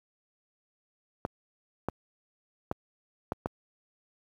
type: clicks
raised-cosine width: 1 ms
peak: -15 dBFS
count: 5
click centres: 1.251 / 1.886 / 2.714 / 3.321 / 3.459 s
effects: high-pass 60 Hz 12 dB/octave + 9-bit

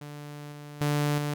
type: tone with level steps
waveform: sawtooth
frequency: 146.83 Hz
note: D3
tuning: in tune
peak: -35 / -37 / -20 / -24 dBFS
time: 0.01-1.34 s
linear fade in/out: 5 ms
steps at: 0.52 / 0.81 / 1.18 s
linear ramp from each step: 2 ms
effects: none

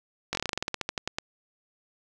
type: slowing click train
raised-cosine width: 0.2 ms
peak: -11 dBFS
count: 17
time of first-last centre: 0.33-1.185 s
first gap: 20 ms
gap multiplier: 1.12
effects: none

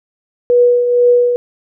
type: tone with tremolo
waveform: sine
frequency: 486.7 Hz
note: B4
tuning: 25 cents flat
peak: -5 dBFS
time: 0.5-1.36 s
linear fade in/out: 0 ms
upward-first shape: triangle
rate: 2.1 Hz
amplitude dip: 55%
effects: none

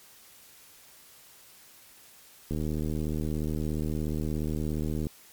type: click train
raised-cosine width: 3 ms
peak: -19 dBFS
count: 198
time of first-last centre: 2.51-5.068 s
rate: 77 Hz
effects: white hiss -54 dBFS RMS until 5.32 s + MP3 96 kbps

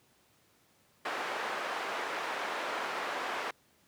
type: band-pass noise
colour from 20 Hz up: white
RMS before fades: -36 dBFS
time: 1.05-3.51 s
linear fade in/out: 5 ms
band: 470 to 1500 Hz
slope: 12 dB/octave
effects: pink hiss -67 dBFS RMS until 3.87 s + high-pass 100 Hz 12 dB/octave

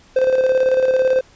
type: tone with tremolo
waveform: triangle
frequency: 518 Hz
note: C5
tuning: 17 cents flat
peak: -9 dBFS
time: 0.16-1.21 s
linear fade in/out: 5 ms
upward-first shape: square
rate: 18 Hz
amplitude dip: 45%
effects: pink hiss -50 dBFS RMS until 1.35 s + resampled to 16000 Hz

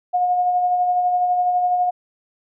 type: tone with tremolo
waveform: sine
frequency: 720 Hz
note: F#5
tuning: 47 cents flat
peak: -14 dBFS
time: 0.13-1.91 s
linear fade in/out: 20 ms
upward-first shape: sine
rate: 12 Hz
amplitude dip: 35%
effects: none

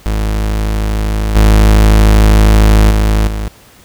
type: tone with level steps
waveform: 40% pulse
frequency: 52.8 Hz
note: G#1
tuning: 29 cents sharp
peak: -11 / -3 / -7 / -15 dBFS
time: 0.06-3.48 s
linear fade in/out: 0 ms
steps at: 1.35 / 2.9 / 3.27 s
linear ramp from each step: 10 ms
effects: pink hiss -42 dBFS RMS until 3.84 s

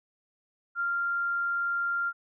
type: tone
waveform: sine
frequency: 1391 Hz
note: F6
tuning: 7 cents flat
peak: -26 dBFS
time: 0.75-2.13 s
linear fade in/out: 50 ms
effects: none

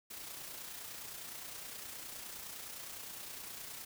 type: noise with amplitude modulation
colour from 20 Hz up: white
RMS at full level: -45 dBFS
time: 0.1-3.85 s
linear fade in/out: 10 ms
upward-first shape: sine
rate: 29.7 Hz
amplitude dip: 40%
effects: none

